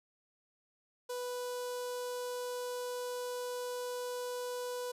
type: tone with notch filter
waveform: sawtooth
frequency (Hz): 493.9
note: B4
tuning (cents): 0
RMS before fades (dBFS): -39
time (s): 1.09-4.92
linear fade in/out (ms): 10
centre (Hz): 2100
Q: 0.88
effects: resampled to 32000 Hz